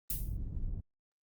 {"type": "noise with exponential decay", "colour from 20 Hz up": "violet", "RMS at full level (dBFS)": -31, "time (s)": [0.1, 0.37], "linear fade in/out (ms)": 1, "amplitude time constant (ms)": 58}
{"type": "low-pass noise", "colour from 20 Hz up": "pink", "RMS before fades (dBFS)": -37, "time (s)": [0.1, 0.81], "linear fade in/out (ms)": 10, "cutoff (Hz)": 110, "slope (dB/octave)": 12}
{"effects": ["Opus 32 kbps"]}